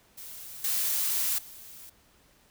blue noise with level steps, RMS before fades -43 / -28 / -47 dBFS, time 0.17-1.9 s, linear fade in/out 10 ms, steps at 0.64 / 1.38 s, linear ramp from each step 5 ms, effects pink hiss -62 dBFS RMS until 2.5 s

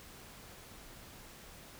silence, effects pink hiss -53 dBFS RMS until 1.79 s

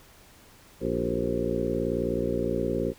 harmonic tone with a mistuned harmonic, 59 Hz, A#1, 22 cents sharp, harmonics 1 / 2 / 3 / 4 / 5 / 6 / 7 / 8 / 9, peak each -37 / -37 / -34 / -33 / -34 / -33 / -32 / -33 / -33 dBFS, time 0.8-2.94 s, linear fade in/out 50 ms, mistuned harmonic 7, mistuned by -73 cents, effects pink hiss -54 dBFS RMS until 2.98 s

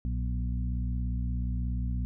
harmonic tone with a mistuned harmonic, 61.2 Hz, B1, 15 cents flat, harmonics 1 / 2 / 3 / 4, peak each -29 / -35 / -39 / -41 dBFS, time 0.05-2.05 s, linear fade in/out 0 ms, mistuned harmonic 2, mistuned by -62 cents, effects none

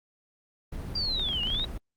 brown noise, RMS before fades -35 dBFS, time 0.72-1.78 s, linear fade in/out 5 ms
sine linear two-way sweep, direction down then up, 4799 to 2800 to 3875 Hz, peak -27 dBFS, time 0.95-1.65 s, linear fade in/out 5 ms, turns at 1.42 s
clicks, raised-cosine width 0.3 ms, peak -23 dBFS, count 9, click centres 1.196 / 1.288 / 1.332 / 1.434 / 1.471 / 1.502 / 1.547 / 1.597 / 1.642 s
effects Opus 24 kbps

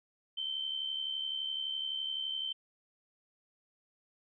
sine tone with amplitude modulation, 3100 Hz, G7, 20 cents flat, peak -31 dBFS, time 0.37-2.53 s, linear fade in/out 10 ms, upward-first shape sine, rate 71.8 Hz, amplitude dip 60%, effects none

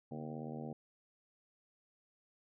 harmonic tone with a mistuned harmonic, 77.78 Hz, D#2, in tune, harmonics 2 / 3 / 4 / 5 / 6 / 7 / 8 / 9 / 10, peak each -46 / -45 / -51 / -53 / -51 / -53 / -57 / -56 / -54 dBFS, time 0.11-0.73 s, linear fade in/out 5 ms, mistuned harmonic 2, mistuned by -140 cents, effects none

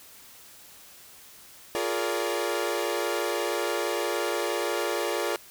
sawtooth chord, Bb dominant seventh, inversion second, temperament equal with one note detuned, 349.2 / 415.3 / 466.2 / 576.2 Hz, F4 / Ab4 / Bb4 / D5, 0 / 0 / 0 / -33 cents, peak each -28 dBFS, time 1.75-5.36 s, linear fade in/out 0 ms, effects white hiss -50 dBFS RMS until 5.5 s

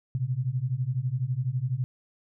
sine beating tone pair, 120.9 / 132.9 Hz, B2 / C3, -36 / +27 cents, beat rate 12 Hz, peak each -29 / -28 dBFS, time 0.15-1.84 s, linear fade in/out 0 ms, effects none

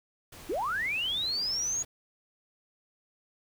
pink noise, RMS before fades -48 dBFS, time 0.32-1.85 s, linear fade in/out 5 ms
sine linear sweep, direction up, 275.5 to 6790 Hz, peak -28 dBFS, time 0.49-1.83 s, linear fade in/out 10 ms
effects none

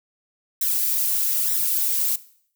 violet noise with flanger, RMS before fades -22 dBFS, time 0.61-2.16 s, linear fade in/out 5 ms, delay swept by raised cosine 0.53 to 4.23 ms, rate 1.1 Hz, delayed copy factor +0.95, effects noise-tail reverb RT60 0.6 s tail -18 dB re dry

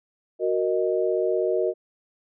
sine chord, D# minor, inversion first, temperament equal, 370 / 466.2 / 622.3 Hz, F#4 / A#4 / D#5, 0 / 0 / 0 cents, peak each -24 / -25 / -26 dBFS, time 0.39-1.74 s, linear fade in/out 50 ms, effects none

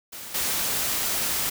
white noise with level steps, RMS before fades -38 / -26 dBFS, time 0.12-1.5 s, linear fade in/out 10 ms, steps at 0.34 s, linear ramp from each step 10 ms, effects none

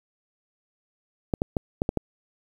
clicks, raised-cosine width 2 ms, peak -10 dBFS, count 6, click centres 1.338 / 1.419 / 1.568 / 1.819 / 1.891 / 1.973 s, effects 8-bit

